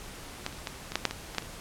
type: clicks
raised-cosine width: 0.2 ms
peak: -13 / -26 / -29 / -15 / -19 / -8 / -6 / -16 / -22 / -9 / -26 dBFS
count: 11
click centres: 0.464 / 0.526 / 0.587 / 0.672 / 0.92 / 0.956 / 1.053 / 1.11 / 1.348 / 1.383 / 1.423 s
effects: pink hiss -44 dBFS RMS until 1.6 s + low-pass 12000 Hz 12 dB/octave